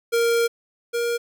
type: tone pair in turn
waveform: square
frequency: 466.2 / 471.6 Hz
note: A#4 / A#4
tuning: 0 / +20 cents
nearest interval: unison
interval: 20 cents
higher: second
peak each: -18 / -22 dBFS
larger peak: first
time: 0.12-0.48 / 0.93-1.18 s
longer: first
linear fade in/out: 20 ms
effects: none